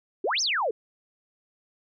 sine exponential two-way sweep, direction up then down, 329.6 to 6470 to 401.9 Hz, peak -23 dBFS, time 0.24-0.71 s, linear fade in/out 5 ms, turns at 0.41 s, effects none

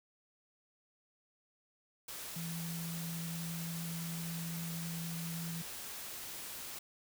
sine tone in noise, 166.9 Hz, E3, 22 cents sharp, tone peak -39 dBFS, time 2.36-5.62 s, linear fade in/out 5 ms, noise white, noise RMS -45 dBFS, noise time 2.08-6.79 s, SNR +3 dB, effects none

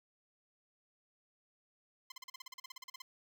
10% pulse tone bursts, 1037 Hz, C6, 16 cents flat, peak -37 dBFS, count 16, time 2.1-3.02 s, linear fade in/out 5 ms, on 20 ms, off 40 ms, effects none

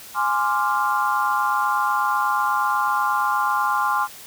sine chord, D half-diminished seventh, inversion second, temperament equal, 830.6 / 1046.5 / 1174.7 / 1396.9 Hz, Ab5 / C6 / D6 / F6, 0 / 0 / 0 / 0 cents, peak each -24 / -22 / -25 / -25 dBFS, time 0.14-4.08 s, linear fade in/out 50 ms, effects white hiss -41 dBFS RMS until 4.26 s

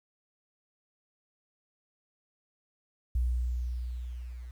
sine tone with level ramp, 61 Hz, B1, 21 cents flat, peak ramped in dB -24 to -40 dBFS, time 3.15-4.51 s, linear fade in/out 5 ms, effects 10-bit

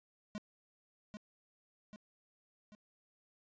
square tone with echo, 210.2 Hz, G#3, 21 cents sharp, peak -40 dBFS, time 0.35-0.38 s, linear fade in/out 0 ms, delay 790 ms, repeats 3, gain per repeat -5 dB, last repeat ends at 2.75 s, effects resampled to 16000 Hz

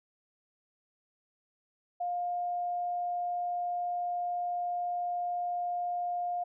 sine tone, 707 Hz, F5, 21 cents sharp, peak -30 dBFS, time 2-6.44 s, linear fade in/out 10 ms, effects none

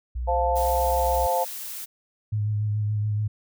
sine tone with pitch glide, 60.8 to 61.9 Hz, B1 to B1, -26 to +5 cents, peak -26 dBFS, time 0.15-1.27 s, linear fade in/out 10 ms, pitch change +31 cents, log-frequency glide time 0.59-0.69 s
sine chord, F major, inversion second, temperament equal, 523.3 / 698.5 / 880 Hz, C5 / F5 / A5, 0 / 0 / 0 cents, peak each -25 dBFS, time 0.27-1.45 s, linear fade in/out 20 ms
blue noise, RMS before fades -35 dBFS, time 0.55-1.86 s, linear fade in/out 20 ms
sine tone with vibrato, 105.5 Hz, G#2, 28 cents sharp, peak -22 dBFS, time 2.32-3.28 s, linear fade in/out 10 ms, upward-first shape sine, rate 7 Hz, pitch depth 25 cents each way
effects none

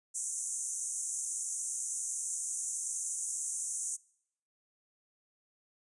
pink band-pass noise, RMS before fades -37 dBFS, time 0.14-3.97 s, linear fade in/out 20 ms, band 6200 to 10000 Hz, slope 96 dB/octave, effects noise-tail reverb RT60 0.7 s tail -24 dB re dry + resampled to 24000 Hz

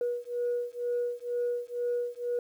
sine beating tone pair, 482.5 / 484.6 Hz, B4 / B4, -40 / -33 cents, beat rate 2.1 Hz, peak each -31 dBFS, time 0.01-2.39 s, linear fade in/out 2 ms, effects tanh soft clip ceiling -23 dBFS + 10-bit

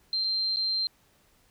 sine tone with dropouts, 4150 Hz, C8, 15 cents flat, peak -25 dBFS, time 0.13-0.87 s, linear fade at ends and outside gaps 1 ms, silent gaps 0.24-0.243 / 0.561-0.569 s, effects pink hiss -64 dBFS RMS until 1.5 s

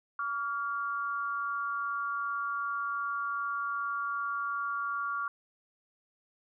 sine tone pair together, 1141.6 / 1399 Hz, D6 / F6, -49 / +3 cents, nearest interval major third, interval 352 cents, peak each -33 / -34 dBFS, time 0.19-5.28 s, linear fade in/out 2 ms, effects none

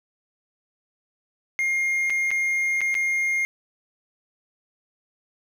triangle tone with dropouts, 2127 Hz, C7, 28 cents sharp, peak -19 dBFS, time 1.59-3.45 s, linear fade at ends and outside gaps 0 ms, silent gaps 2.098-2.103 / 2.306-2.314 / 2.807-2.815 / 2.943-2.951 s, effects none

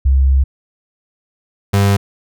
sine / 35% pulse tone pair in turn, 67 / 99.84 Hz, C2 / G2, +42 / +32 cents, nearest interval perfect fifth, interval 690 cents, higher second, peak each -8 dBFS, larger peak neither, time 0.05-0.44 / 1.73-1.97 s, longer first, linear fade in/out 10 ms, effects none

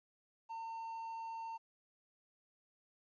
triangle tone, 907 Hz, A#5, 48 cents flat, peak -40 dBFS, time 0.49-1.58 s, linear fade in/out 20 ms, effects resampled to 16000 Hz + 13-bit

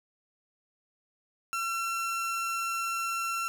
30% pulse tone, 1354 Hz, E6, 46 cents sharp, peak -27 dBFS, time 1.53-3.48 s, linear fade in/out 0 ms, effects none

